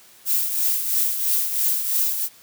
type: noise with tremolo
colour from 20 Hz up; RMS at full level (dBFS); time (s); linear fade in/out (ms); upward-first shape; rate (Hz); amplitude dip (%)
violet; -19; 0.25-2.29; 50; triangle; 3; 60
effects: white hiss -50 dBFS RMS until 2.42 s + high-pass 80 Hz 12 dB/octave